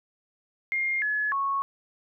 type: tone with pitch steps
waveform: sine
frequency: 2122 / 1703 / 1103 Hz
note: C7 / G#6 / C#6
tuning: +24 / +43 / -9 cents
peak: -24 dBFS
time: 0.72-1.62 s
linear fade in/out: 0 ms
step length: 300 ms
effects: none